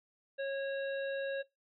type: harmonic tone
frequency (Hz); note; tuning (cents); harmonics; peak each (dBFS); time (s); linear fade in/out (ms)
548; C#5; -20; 1 / 3 / 5 / 7; -34 / -42 / -50 / -52; 0.38-1.43; 20
effects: noise-tail reverb RT60 0.2 s tail -21 dB re dry